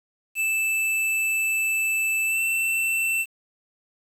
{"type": "tone with pitch glide", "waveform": "square", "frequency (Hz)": [2637, 2678], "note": ["E7", "E7"], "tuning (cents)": [0, 27], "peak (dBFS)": -22, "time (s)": [0.35, 3.26], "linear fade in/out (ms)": 50, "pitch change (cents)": 27, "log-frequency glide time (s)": [2.26, 2.4], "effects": ["8-bit"]}